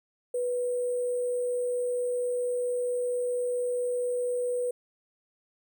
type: tone with sample-and-hold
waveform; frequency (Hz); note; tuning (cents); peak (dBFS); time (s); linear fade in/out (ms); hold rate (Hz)
sine; 492.2; B4; -6; -26; 0.34-4.71; 5; 8820
effects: none